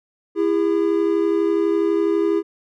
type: tone pair together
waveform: triangle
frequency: 333.2 / 405.3 Hz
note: E4 / G#4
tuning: +19 / -42 cents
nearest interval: minor third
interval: 339 cents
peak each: -17 / -17 dBFS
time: 0.35-2.43 s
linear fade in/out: 50 ms
effects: none